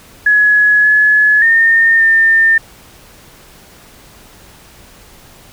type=tone with pitch steps; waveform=sine; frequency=1688 / 1704 / 1823 / 1800 Hz; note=G#6 / G#6 / A#6 / A6; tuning=+28 / +44 / -39 / +39 cents; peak=-6 dBFS; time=0.26-2.58 s; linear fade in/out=5 ms; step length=580 ms; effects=pink hiss -41 dBFS RMS until 5.52 s